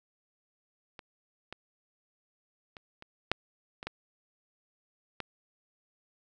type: clicks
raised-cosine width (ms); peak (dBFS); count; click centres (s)
0.3; -28 / -24 / -29 / -30 / -9 / -24 / -19 / -19; 8; 0.992 / 1.526 / 2.768 / 3.024 / 3.316 / 3.829 / 3.87 / 5.203
effects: none